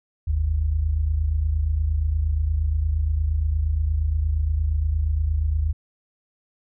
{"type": "tone pair together", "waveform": "sine", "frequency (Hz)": [48.76, 77.3], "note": ["G1", "D#2"], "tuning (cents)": [-8, -11], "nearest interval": "minor sixth", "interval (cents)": 797, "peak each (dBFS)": [-25, -20], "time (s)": [0.27, 5.73], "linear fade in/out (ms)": 10, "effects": []}